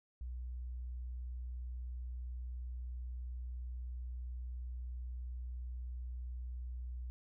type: tone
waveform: sine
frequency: 61.5 Hz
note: B1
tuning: 7 cents flat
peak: -40 dBFS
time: 0.21-7.1 s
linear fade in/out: 0 ms
effects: none